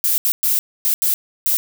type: noise bursts at uneven times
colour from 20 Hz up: violet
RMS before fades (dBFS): -17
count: 6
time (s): 0.04-0.18 / 0.25-0.32 / 0.43-0.59 / 0.85-0.94 / 1.02-1.14 / 1.46-1.57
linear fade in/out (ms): 0
effects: none